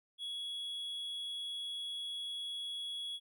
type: tone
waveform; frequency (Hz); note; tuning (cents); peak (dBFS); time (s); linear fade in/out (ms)
triangle; 3353; G#7; +16; -37; 0.18-3.2; 50
effects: none